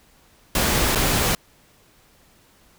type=noise with dropouts; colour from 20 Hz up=pink; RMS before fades=-20 dBFS; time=0.55-1.35 s; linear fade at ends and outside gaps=2 ms; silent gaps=0.95-0.956 s; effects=pink hiss -56 dBFS RMS until 2.78 s